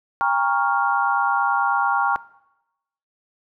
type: chord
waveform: sine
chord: G half-diminished seventh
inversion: none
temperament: equal with one note detuned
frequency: 803.2 / 932.3 / 1108.7 / 1396.9 Hz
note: G5 / Bb5 / Db6 / F6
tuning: +42 / 0 / 0 / 0 cents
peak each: -23 dBFS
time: 0.21-2.16 s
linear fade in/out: 0 ms
effects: noise-tail reverb RT60 0.9 s tail -19 dB re dry